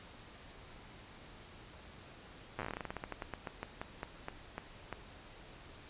slowing click train, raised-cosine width 0.5 ms, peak -24 dBFS, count 26, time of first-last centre 2.59-4.927 s, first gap 8 ms, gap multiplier 1.17, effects pink hiss -54 dBFS RMS until 5.89 s + resampled to 8000 Hz

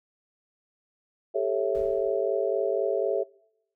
sine chord, A dominant seventh, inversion third, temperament just, 396 / 440 / 550 / 660 Hz, G4 / A4 / C#5 / E5, +18 / 0 / -14 / +2 cents, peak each -29 dBFS, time 1.34-3.24 s, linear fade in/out 20 ms
brown noise with exponential decay, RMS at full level -41 dBFS, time 1.75-2.4 s, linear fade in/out 0 ms, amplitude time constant 140 ms
effects noise-tail reverb RT60 0.8 s tail -24 dB re dry

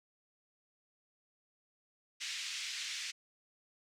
pink band-pass noise, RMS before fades -41 dBFS, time 2.2-3.12 s, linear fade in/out 20 ms, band 2100 to 6800 Hz, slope 24 dB/octave, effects none

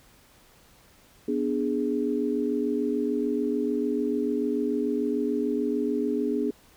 sine chord, G# diminished, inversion first, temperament equal, 246.9 / 293.7 / 415.3 Hz, B3 / D4 / G#4, 0 / 0 / 0 cents, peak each -28 dBFS, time 1.28-6.51 s, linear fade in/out 5 ms, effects pink hiss -57 dBFS RMS until 6.76 s

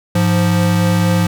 square tone pair together, 103.83 / 174.43 Hz, G#2 / F3, 0 / -2 cents, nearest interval major sixth, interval 898 cents, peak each -16 / -14 dBFS, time 0.15-1.27 s, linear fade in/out 5 ms, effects none

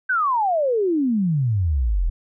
sine exponential sweep, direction down, 1568 to 37.8 Hz, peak -17 dBFS, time 0.09-2.1 s, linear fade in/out 10 ms, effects none

